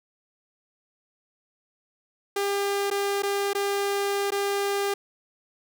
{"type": "tone with dropouts", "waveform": "sawtooth", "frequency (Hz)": 400.6, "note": "G4", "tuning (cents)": 38, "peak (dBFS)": -20, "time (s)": [2.36, 4.94], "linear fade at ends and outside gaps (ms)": 5, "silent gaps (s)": [[2.902, 2.911], [3.223, 3.232], [3.533, 3.549], [4.306, 4.319]], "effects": []}